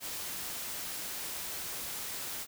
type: noise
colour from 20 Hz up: white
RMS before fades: -39 dBFS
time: 0-2.47 s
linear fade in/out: 50 ms
effects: none